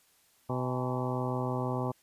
harmonic tone with a mistuned harmonic, 126.3 Hz, B2, 39 cents sharp, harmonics 1 / 2 / 3 / 4 / 5 / 6 / 7 / 8 / 9, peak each -33 / -36 / -38 / -39 / -40 / -41 / -41 / -42 / -43 dBFS, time 0.49-1.92 s, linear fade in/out 10 ms, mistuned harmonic 6, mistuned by +100 cents, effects white hiss -66 dBFS RMS until 2.02 s + resampled to 32000 Hz

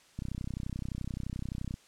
click train, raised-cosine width 5 ms, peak -24 dBFS, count 50, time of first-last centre 0.19-1.741 s, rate 31.6 Hz, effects white hiss -61 dBFS RMS until 1.87 s + low-pass 8000 Hz 12 dB/octave

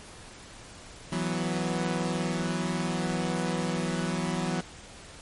sawtooth chord, E suspended second, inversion none, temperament equal, 164.81 / 185 / 246.9 Hz, E3 / F#3 / B3, 0 / 0 / 0 cents, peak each -27 / -27 / -30 dBFS, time 1.12-4.61 s, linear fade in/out 5 ms, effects pink hiss -47 dBFS RMS until 5.21 s + MP3 48 kbps

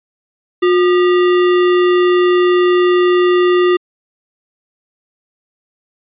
sine tone with sample-and-hold, 358.9 Hz, F4, 47 cents sharp, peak -8 dBFS, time 0.62-3.77 s, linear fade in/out 10 ms, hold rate 1575 Hz, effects resampled to 8000 Hz

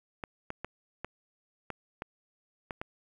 clicks, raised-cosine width 0.5 ms, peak -21 dBFS, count 8, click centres 0.238 / 0.504 / 0.646 / 1.046 / 1.703 / 2.021 / 2.708 / 2.815 s, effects 9-bit

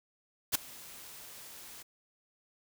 white noise with ADSR envelope, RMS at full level -25 dBFS, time 0.52-1.83 s, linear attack 31 ms, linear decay 6 ms, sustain -24 dB, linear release 10 ms, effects none

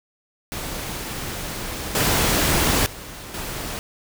pink noise with level steps, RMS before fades -30 / -19 / -37 / -30 dBFS, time 0.52-3.79 s, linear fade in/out 0 ms, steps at 1.95 / 2.86 / 3.34 s, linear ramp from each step 2 ms, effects none

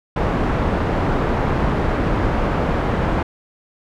pink low-pass noise, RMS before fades -19 dBFS, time 0.16-3.23 s, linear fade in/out 5 ms, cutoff 1300 Hz, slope 12 dB/octave, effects none

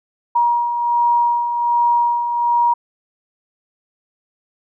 sine beating tone pair, 950 / 951.3 Hz, A#5 / A#5, +33 / +35 cents, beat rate 1.3 Hz, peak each -23 / -14 dBFS, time 0.35-2.74 s, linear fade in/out 10 ms, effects none

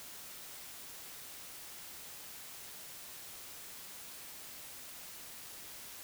silence, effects white hiss -49 dBFS RMS until 6.03 s

